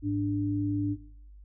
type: tone pair together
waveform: sine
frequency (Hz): 105.01 / 293.7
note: G#2 / D4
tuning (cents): +20 / 0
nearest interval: octave + tritone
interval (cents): 1780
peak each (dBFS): -31 / -27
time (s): 0.02-0.97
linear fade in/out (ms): 50
effects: noise-tail reverb RT60 0.7 s tail -20 dB re dry + added 50 Hz sine -47 dBFS peak until 1.44 s